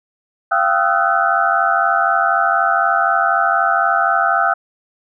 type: tone cluster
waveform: sine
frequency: 685 / 778 / 1264 / 1348 / 1501 Hz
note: F5 / G5 / D#6 / E6 / F#6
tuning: -34 / -13 / +27 / +38 / +24 cents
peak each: -19 dBFS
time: 0.51-4.54 s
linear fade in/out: 10 ms
effects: none